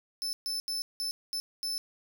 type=tone bursts at uneven times; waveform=40% pulse; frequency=5270 Hz; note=E8; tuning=1 cent flat; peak=-30 dBFS; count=6; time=0.22-0.33 / 0.46-0.6 / 0.68-0.82 / 1-1.11 / 1.33-1.4 / 1.63-1.78 s; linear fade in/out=0 ms; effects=none